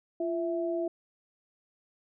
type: tone pair together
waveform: sine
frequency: 343.6 / 659.3 Hz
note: F4 / E5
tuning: -28 / 0 cents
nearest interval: major seventh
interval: 1128 cents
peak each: -30 / -32 dBFS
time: 0.2-0.88 s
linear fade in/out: 5 ms
effects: none